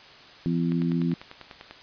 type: harmonic tone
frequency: 84.8 Hz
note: E2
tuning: 50 cents sharp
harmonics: 2 / 3 / 4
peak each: -24 / -27 / -33 dBFS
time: 0.46-1.14 s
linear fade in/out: 0 ms
type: click train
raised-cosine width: 0.3 ms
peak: -24 dBFS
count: 11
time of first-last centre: 0.72-1.71 s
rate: 10.1 Hz
effects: white hiss -48 dBFS RMS until 1.82 s + resampled to 11025 Hz